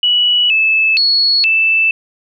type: tone with pitch steps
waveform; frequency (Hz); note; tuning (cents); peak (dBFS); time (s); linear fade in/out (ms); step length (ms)
sine; 2939 / 2616 / 4362 / 2643; F#7 / E7 / C#8 / E7; -12 / -14 / -29 / +4; -9; 0.03-1.91; 2; 470
effects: none